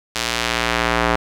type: tone with band-pass filter sweep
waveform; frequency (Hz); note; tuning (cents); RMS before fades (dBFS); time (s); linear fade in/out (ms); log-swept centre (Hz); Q
square; 58.27; A#1; 0; -20; 0.15-1.16; 5; 4700 to 1200; 0.74
effects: none